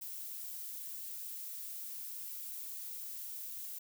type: noise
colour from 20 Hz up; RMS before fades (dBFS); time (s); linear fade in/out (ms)
violet; -44; 0.01-3.79; 10
effects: none